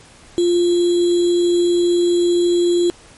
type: tone with sample-and-hold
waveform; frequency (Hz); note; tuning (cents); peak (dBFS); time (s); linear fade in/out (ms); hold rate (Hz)
sine; 349.1; F4; -1; -12; 0.38-2.9; 0; 3675
effects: pink hiss -45 dBFS RMS until 3.17 s + MP3 48 kbps